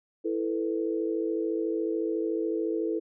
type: chord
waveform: sine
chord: E suspended fourth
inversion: none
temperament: equal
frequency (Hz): 329.6 / 440 / 493.9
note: E4 / A4 / B4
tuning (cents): 0 / 0 / 0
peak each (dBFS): -29 / -30 / -35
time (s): 0.24-3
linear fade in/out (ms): 20
effects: none

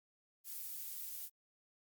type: noise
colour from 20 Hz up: violet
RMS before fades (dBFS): -45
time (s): 0.44-1.3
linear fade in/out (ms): 50
effects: Opus 48 kbps

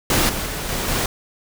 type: noise with level steps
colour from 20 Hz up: pink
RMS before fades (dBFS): -17 / -25 / -27 / -24 / -21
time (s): 0.1-1.06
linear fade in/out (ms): 2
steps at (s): 0.29 / 0.46 / 0.69 / 0.88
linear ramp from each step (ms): 2
effects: none

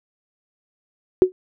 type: tone with exponential decay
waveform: sine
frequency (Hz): 370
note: F#4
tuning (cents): 0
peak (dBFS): -4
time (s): 1.22-1.32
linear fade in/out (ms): 0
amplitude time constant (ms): 20
effects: none

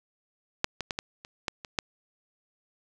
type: clicks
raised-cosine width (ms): 0.2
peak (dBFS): -6 / -15 / -13 / -13 / -26 / -11 / -22 / -8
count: 8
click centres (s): 0.644 / 0.807 / 0.908 / 0.989 / 1.249 / 1.482 / 1.648 / 1.788
effects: none

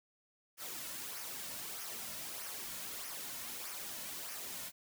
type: noise with flanger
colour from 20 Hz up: white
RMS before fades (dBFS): -44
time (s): 0.57-4.72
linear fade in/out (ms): 50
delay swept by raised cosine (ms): 0.25 to 2.55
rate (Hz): 1.6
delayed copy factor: -0.55
effects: none

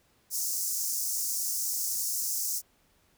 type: high-pass noise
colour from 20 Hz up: pink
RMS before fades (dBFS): -31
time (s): 0.3-2.62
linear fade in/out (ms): 50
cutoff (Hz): 5400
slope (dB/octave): 48
effects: pink hiss -67 dBFS RMS until 3.17 s

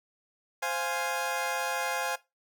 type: chord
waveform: 20% pulse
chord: F minor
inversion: second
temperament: equal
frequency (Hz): 523.3 / 698.5 / 830.6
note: C5 / F5 / Ab5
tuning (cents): 0 / 0 / 0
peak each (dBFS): -30 / -30 / -27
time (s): 0.62-2.16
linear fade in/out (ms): 10
effects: noise-tail reverb RT60 0.2 s tail -17 dB re dry

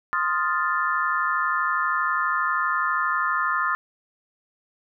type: chord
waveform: sine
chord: F dominant seventh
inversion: second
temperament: equal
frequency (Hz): 1046.5 / 1244.5 / 1396.9 / 1760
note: C6 / Eb6 / F6 / A6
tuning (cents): 0 / 0 / 0 / 0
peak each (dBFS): -27 / -25 / -27 / -27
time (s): 0.13-3.75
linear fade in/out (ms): 0
effects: none

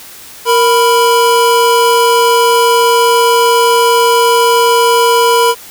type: tone pair together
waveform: square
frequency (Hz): 466.2 / 988.7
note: A#4 / B5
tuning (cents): 0 / +2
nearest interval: octave + minor second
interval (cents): 1302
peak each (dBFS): -10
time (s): 0.45-5.55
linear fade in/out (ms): 50
effects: white hiss -33 dBFS RMS until 5.7 s

